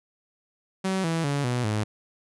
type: tone with pitch steps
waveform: sawtooth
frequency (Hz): 190 / 164.45 / 142.34 / 123.2 / 106.63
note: F#3 / E3 / C#3 / B2 / G#2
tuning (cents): +46 / -4 / +46 / -4 / +46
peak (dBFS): -20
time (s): 0.84-1.84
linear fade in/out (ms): 10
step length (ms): 200
effects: resampled to 24000 Hz